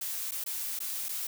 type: noise with dropouts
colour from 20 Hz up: blue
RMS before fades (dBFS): -35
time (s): 0.01-1.27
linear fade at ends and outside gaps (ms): 5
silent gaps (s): 0.31-0.318 / 0.44-0.461 / 0.791-0.802 / 1.086-1.09
effects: none